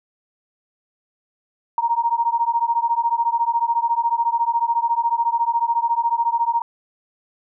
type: beating tone pair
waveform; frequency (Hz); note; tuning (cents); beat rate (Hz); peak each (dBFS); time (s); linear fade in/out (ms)
sine; 927 / 941; A#5 / A#5; -10 / +16; 14; -20; 1.78-6.62; 2
effects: none